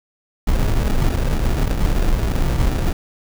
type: noise with sample-and-hold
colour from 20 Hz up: brown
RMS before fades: -17 dBFS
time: 0.47-2.93 s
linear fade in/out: 5 ms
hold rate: 1050 Hz
effects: none